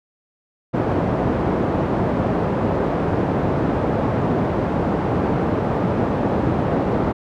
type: band-pass noise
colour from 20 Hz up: pink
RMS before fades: -20 dBFS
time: 0.73-7.13 s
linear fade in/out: 20 ms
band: 110 to 770 Hz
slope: 12 dB/octave
effects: none